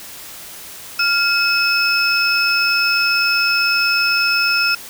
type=tone cluster; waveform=sine; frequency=1398 / 2570 / 5260 Hz; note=F6 / E7 / E8; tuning=+1 / -45 / -5 cents; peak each=-18 dBFS; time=0.99-4.75 s; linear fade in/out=5 ms; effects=white hiss -35 dBFS RMS until 4.89 s